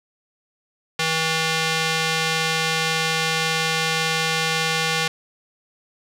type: tone with band-pass filter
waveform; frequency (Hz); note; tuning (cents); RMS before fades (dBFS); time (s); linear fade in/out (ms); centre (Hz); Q
square; 160.9; E3; -42; -22; 0.99-5.08; 5; 3300; 0.78
effects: none